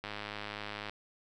click train, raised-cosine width 0.3 ms, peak -23 dBFS, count 90, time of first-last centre 0.04-0.896 s, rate 104 Hz, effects none

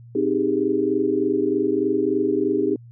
sine chord, Ab major seventh, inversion first, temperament equal, 261.6 / 311.1 / 392 / 415.3 Hz, C4 / Eb4 / G4 / Ab4, 0 / 0 / 0 / 0 cents, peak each -26 / -23 / -22 / -25 dBFS, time 0.15-2.76 s, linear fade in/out 5 ms, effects added 118 Hz sine -41 dBFS peak until 2.91 s

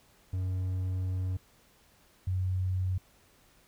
triangle / sine tone pair in turn, 92.7 / 92.7 Hz, F#2 / F#2, +4 / +4 cents, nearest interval unison, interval 0 cents, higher neither, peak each -27 dBFS, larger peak neither, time 0.33-1.37 / 2.27-2.98 s, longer first, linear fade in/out 5 ms, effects pink hiss -63 dBFS RMS until 3.67 s

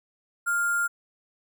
sine tone with sample-and-hold, 1400 Hz, F6, 4 cents sharp, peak -22 dBFS, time 0.46-0.88 s, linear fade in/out 20 ms, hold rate 8820 Hz, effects none

